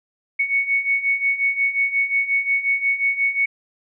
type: beating tone pair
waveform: sine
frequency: 2217 / 2222.6 Hz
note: C#7 / C#7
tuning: 0 / +4 cents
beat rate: 5.6 Hz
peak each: -23 / -19 dBFS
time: 0.39-3.46 s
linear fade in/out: 10 ms
effects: none